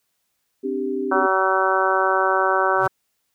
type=chord; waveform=sine; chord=C suspended second; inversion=none; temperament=equal; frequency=261.6 / 293.7 / 392 Hz; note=C4 / D4 / G4; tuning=0 / 0 / 0 cents; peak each=-27 / -29 / -24 dBFS; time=0.63-1.27 s; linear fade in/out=20 ms
type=harmonic tone; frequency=189.8 Hz; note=F#3; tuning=44 cents sharp; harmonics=2 / 3 / 4 / 5 / 6 / 7 / 8; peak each=-24 / -24 / -24 / -24 / -24 / -24 / -24 dBFS; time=1.11-2.88 s; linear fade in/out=10 ms
type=tone with exponential growth; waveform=square; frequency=130.81 Hz; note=C3; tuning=in tune; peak=-27 dBFS; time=2.72-2.87 s; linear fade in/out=5 ms; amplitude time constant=32 ms
effects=white hiss -72 dBFS RMS until 3.34 s